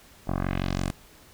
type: tone with low-pass filter sweep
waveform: 10% pulse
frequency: 46 Hz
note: F#1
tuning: 9 cents flat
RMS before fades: -28 dBFS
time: 0.27-0.91 s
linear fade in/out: 10 ms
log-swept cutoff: 820 to 11000 Hz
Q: 1.6
effects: pink hiss -53 dBFS RMS until 1.33 s